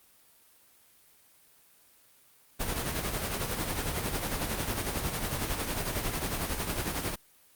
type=noise with tremolo; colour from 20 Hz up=pink; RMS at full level=-30 dBFS; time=2.59-7.16 s; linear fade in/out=20 ms; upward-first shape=sine; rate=11 Hz; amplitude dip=50%; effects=white hiss -61 dBFS RMS until 7.55 s + Opus 32 kbps